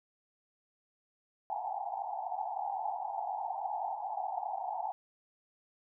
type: band-pass noise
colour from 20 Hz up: white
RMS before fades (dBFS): -37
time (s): 1.5-4.92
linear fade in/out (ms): 0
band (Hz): 710 to 880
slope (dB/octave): 96
effects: none